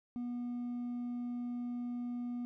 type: tone with hard clipping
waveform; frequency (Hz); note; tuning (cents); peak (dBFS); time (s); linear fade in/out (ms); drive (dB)
sine; 242.7; B3; -30; -37; 0.16-2.45; 0; 2
effects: none